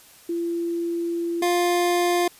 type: tone pair in turn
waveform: sine / 25% pulse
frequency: 340 / 351 Hz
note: F4 / F4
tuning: -46 / +9 cents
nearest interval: minor second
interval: 55 cents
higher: second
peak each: -23 / -15 dBFS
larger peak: second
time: 0.29-1.42 / 1.42-2.28 s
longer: first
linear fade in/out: 5 ms
effects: white hiss -50 dBFS RMS until 2.39 s + resampled to 32000 Hz